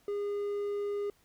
triangle tone, 408.1 Hz, G#4, 30 cents flat, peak -29 dBFS, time 0.08-1.1 s, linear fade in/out 2 ms, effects pink hiss -67 dBFS RMS until 1.24 s

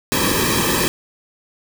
pink noise with comb filter, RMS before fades -18 dBFS, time 0.12-0.88 s, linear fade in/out 0 ms, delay 1.4 ms, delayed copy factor -0.95, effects none

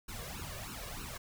pink noise with flanger, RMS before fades -43 dBFS, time 0.08-1.18 s, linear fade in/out 10 ms, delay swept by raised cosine 0.73 to 1.83 ms, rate 3.2 Hz, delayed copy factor +0.95, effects none

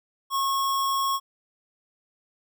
sine tone with sample-and-hold, 1089 Hz, C#6, 31 cents flat, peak -22 dBFS, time 0.3-1.2 s, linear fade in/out 50 ms, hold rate 4410 Hz, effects none

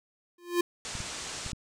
square tone with exponential growth, 349.2 Hz, F4, in tune, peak -21 dBFS, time 0.38-0.61 s, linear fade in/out 5 ms, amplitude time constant 50 ms
white low-pass noise, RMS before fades -39 dBFS, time 0.85-1.52 s, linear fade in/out 0 ms, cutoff 8500 Hz, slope 48 dB/octave
clicks, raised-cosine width 5 ms, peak -26 dBFS, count 4, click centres 0.953 / 1.004 / 1.463 / 1.532 s
effects none

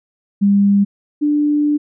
sine tone pair in turn, 200.6 / 295.4 Hz, G3 / D4, +40 / +10 cents, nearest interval perfect fifth, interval 670 cents, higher second, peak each -9 / -12 dBFS, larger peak first, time 0.41-0.85 / 1.21-1.78 s, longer second, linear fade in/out 20 ms, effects none

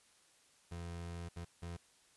30% pulse tone bursts at uneven times, 85.6 Hz, F2, 34 cents flat, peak -40 dBFS, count 3, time 0.71-1.29 / 1.36-1.45 / 1.62-1.77 s, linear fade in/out 10 ms, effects white hiss -68 dBFS RMS until 2.16 s + resampled to 24000 Hz

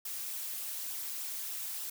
blue noise with flanger, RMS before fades -39 dBFS, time 0.05-1.9 s, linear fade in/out 5 ms, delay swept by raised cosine 0.44 to 3.94 ms, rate 3.4 Hz, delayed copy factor -0.5, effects none

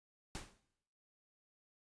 pink noise with exponential decay, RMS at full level -41 dBFS, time 0.35-0.6 s, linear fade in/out 0 ms, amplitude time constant 53 ms, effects noise-tail reverb RT60 0.8 s tail -18 dB re dry + resampled to 22050 Hz

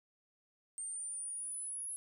sine exponential sweep, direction up, 8700 to 10650 Hz, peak -39 dBFS, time 0.78-1.96 s, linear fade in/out 0 ms, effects none

